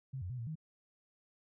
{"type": "tone with pitch steps", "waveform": "sine", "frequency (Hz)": [132.8, 90.1, 125.9, 115.8, 157.3], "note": ["C3", "F#2", "B2", "A#2", "D#3"], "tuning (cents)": [26, -45, 34, -11, 19], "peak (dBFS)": -38, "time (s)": [0.13, 0.555], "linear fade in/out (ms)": 10, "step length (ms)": 85, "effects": []}